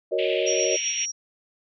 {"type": "chord", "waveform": "sine", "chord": "D# minor seventh", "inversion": "first", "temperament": "equal", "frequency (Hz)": [370, 466.2, 554.4, 622.3], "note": ["F#4", "A#4", "C#5", "D#5"], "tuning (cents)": [0, 0, 0, 0], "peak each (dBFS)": -27, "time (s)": [0.11, 0.77], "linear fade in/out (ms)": 20}
{"type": "band-pass noise", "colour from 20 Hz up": "white", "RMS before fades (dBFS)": -32, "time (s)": [0.18, 1.06], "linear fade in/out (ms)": 10, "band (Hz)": [2300, 3200], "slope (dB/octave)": 48}
{"type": "tone with tremolo", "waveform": "sine", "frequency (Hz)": 5670, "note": "F8", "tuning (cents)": 25, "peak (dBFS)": -23, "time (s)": [0.46, 1.12], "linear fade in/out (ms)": 20, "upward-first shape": "sine", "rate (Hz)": 7.7, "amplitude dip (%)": 45}
{"effects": []}